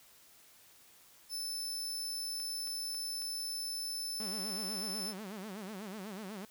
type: tone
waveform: sawtooth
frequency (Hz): 5274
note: E8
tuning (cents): 0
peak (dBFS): -34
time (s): 1.29-5.14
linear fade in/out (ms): 50
type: click train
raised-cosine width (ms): 0.3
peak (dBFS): -38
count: 4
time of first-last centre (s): 2.4-3.22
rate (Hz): 3.66
type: tone with vibrato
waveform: sawtooth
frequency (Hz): 202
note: G#3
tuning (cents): -48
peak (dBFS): -38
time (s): 4.2-6.45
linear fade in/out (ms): 2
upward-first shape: sine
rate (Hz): 8.1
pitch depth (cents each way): 170
effects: white hiss -61 dBFS RMS until 6.5 s